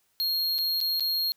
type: tone with dropouts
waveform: square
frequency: 4256 Hz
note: C8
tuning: 29 cents sharp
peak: -25 dBFS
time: 0.2-1.32 s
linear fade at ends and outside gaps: 0 ms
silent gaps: 0.582-0.587 / 0.804-0.812 / 0.997-1.006 s
effects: white hiss -70 dBFS RMS until 1.36 s